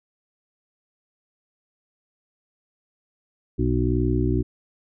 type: harmonic tone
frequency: 61.74 Hz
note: B1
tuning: in tune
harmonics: 1 / 2 / 4 / 5 / 6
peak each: -24 / -24 / -27 / -26 / -27 dBFS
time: 3.58-4.43 s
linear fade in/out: 20 ms
effects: none